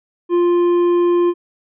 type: tone with hard clipping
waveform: triangle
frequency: 349.2 Hz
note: F4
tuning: in tune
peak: -13 dBFS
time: 0.29-1.34 s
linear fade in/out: 50 ms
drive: 9 dB
effects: resampled to 8000 Hz